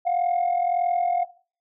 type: tone pair together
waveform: sine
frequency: 701 / 742.7 Hz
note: F5 / F#5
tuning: +6 / +6 cents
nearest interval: minor second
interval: 100 cents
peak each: -20 / -24 dBFS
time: 0.05-1.25 s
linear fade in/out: 20 ms
effects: noise-tail reverb RT60 0.4 s tail -18 dB re dry + tanh soft clip ceiling -16 dBFS